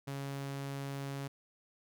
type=tone; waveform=sawtooth; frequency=138.59 Hz; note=C#3; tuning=in tune; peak=-34 dBFS; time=0.07-1.28 s; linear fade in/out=10 ms; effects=none